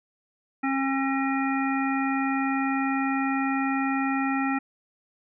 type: harmonic tone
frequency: 270 Hz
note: C#4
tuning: 45 cents flat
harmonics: 1 / 3 / 5 / 7 / 9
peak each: -25 / -30 / -32 / -33 / -35 dBFS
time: 0.63-4.59 s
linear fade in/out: 10 ms
effects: none